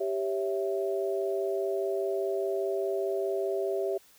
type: chord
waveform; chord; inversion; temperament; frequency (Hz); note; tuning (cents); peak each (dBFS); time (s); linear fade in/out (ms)
sine; C# diminished; second; equal; 392 / 554.4 / 659.3; G4 / C#5 / E5; 0 / 0 / 0; -29 / -35 / -33; 0-3.98; 10
effects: white hiss -59 dBFS RMS until 4.18 s